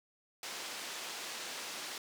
white band-pass noise, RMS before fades -43 dBFS, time 0.43-1.98 s, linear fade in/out 2 ms, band 280 to 5900 Hz, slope 12 dB/octave, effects none

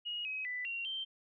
sine tone with pitch steps, 2883 / 2541 / 1989 / 2753 / 3132 Hz, F#7 / D#7 / B6 / F7 / G7, -46 / +36 / +12 / -25 / -2 cents, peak -36 dBFS, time 0.05-1.05 s, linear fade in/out 20 ms, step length 200 ms, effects none

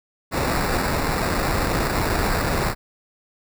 pink noise with sample-and-hold, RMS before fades -22 dBFS, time 0.31-2.75 s, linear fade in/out 50 ms, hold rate 3150 Hz, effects none

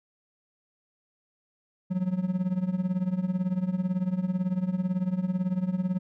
triangle tone with tremolo, 183.5 Hz, F#3, 14 cents flat, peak -19 dBFS, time 1.9-5.99 s, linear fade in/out 20 ms, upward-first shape triangle, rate 18 Hz, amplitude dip 90%, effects none

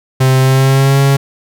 45% pulse tone with pitch glide, 131.1 to 138.02 Hz, C3 to C#3, +4 to -7 cents, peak -7 dBFS, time 0.2-1.17 s, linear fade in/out 10 ms, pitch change +89 cents, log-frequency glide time 0.4-0.99 s, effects none

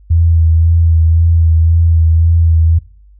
sine tone with vibrato, 82.3 Hz, E2, 2 cents flat, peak -6 dBFS, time 0.1-2.79 s, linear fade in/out 10 ms, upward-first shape sine, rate 1.9 Hz, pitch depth 27 cents each way, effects noise-tail reverb RT60 0.5 s tail -23 dB re dry + added 50 Hz sine -39 dBFS peak until 3.19 s

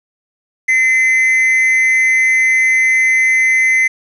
triangle tone with amplitude modulation, 2058 Hz, C7, 29 cents flat, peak -5 dBFS, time 0.68-3.88 s, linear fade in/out 10 ms, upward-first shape sine, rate 249 Hz, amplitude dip 55%, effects resampled to 24000 Hz + 7-bit

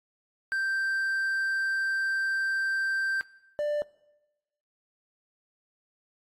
triangle tone pair in turn, 1568 / 591.4 Hz, G6 / D5, 0 / +12 cents, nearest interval octave + perfect fourth, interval 1688 cents, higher first, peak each -24 dBFS, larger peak neither, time 0.52-3.21 / 3.59-3.82 s, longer first, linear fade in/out 0 ms, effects noise-tail reverb RT60 1.0 s tail -21 dB re dry + AAC 48 kbps

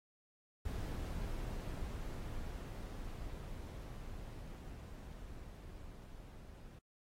brown noise with level ramp, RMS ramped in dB -40 to -53 dBFS, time 0.65-6.79 s, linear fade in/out 5 ms, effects AAC 48 kbps

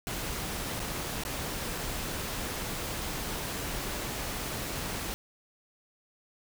pink noise with dropouts, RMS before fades -35 dBFS, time 0.07-5.14 s, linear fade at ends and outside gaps 0 ms, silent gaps 0.795-0.801 / 1.236-1.251 s, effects none

